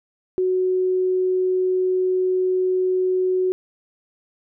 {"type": "tone", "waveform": "sine", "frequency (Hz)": 370, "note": "F#4", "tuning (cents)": 0, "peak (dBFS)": -17, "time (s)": [0.38, 3.52], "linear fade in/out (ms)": 0, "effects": []}